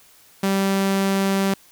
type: tone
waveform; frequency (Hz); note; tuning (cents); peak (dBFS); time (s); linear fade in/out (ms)
sawtooth; 194.9; G3; -10; -14; 0.43-1.54; 5
effects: white hiss -52 dBFS RMS until 1.71 s